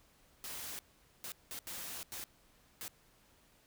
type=noise bursts at uneven times; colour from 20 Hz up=white; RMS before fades=-44 dBFS; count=6; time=0.44-0.79 / 1.24-1.32 / 1.51-1.59 / 1.67-2.03 / 2.12-2.24 / 2.81-2.88 s; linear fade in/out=0 ms; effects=pink hiss -67 dBFS RMS until 3.66 s